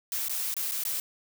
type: noise with dropouts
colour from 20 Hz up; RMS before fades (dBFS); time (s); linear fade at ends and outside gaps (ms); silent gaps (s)
blue; -31; 0.12-1; 1; 0.284-0.295 / 0.541-0.566 / 0.713-0.719 / 0.837-0.851
effects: none